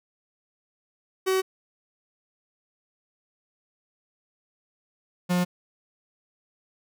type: tone pair in turn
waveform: 45% pulse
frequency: 378.1 / 178.44 Hz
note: F#4 / F3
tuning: +38 / +38 cents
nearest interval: octave + minor second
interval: 1300 cents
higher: first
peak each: -21 dBFS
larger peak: neither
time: 1.26-1.42 / 5.29-5.45 s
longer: neither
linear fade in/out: 20 ms
effects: none